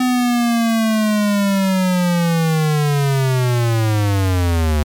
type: linear sweep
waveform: square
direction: down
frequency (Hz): 253.8 to 73.42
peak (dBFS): -14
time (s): 0-4.83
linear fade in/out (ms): 5
effects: MP3 96 kbps